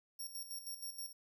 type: tone with tremolo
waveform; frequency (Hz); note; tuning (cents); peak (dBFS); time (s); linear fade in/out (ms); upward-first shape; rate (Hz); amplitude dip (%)
10% pulse; 5560; F8; -9; -36; 0.19-1.13; 10; square; 6.3; 65
effects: none